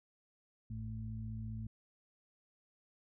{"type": "harmonic tone", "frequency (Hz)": 55, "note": "A1", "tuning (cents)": 0, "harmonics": [1, 2, 4], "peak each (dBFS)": [-47, -41, -47], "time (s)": [0.7, 1.67], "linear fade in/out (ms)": 5, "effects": []}